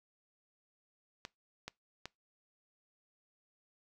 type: clicks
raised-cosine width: 0.2 ms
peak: -24 dBFS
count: 3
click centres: 1.251 / 1.68 / 2.056 s
effects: noise-tail reverb RT60 0.2 s tail -24 dB re dry